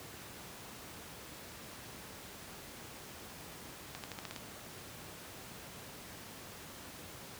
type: accelerating click train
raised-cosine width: 0.2 ms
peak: -24 dBFS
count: 7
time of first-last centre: 3.95-4.362 s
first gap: 88 ms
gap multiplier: 0.9
effects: pink hiss -49 dBFS RMS until 7.39 s + high-pass 80 Hz 12 dB/octave